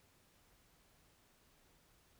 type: silence
effects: pink hiss -70 dBFS RMS until 2.19 s